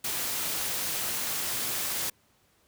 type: noise with amplitude modulation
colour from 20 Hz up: white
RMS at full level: -29 dBFS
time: 0.04-2.1 s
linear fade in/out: 5 ms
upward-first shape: sine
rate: 240 Hz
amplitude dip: 45%
effects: pink hiss -66 dBFS RMS until 2.67 s + high-pass 60 Hz 12 dB/octave